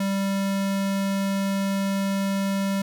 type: tone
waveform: square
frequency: 196 Hz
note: G3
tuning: in tune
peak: -23 dBFS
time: 0-2.82 s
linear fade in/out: 5 ms
effects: none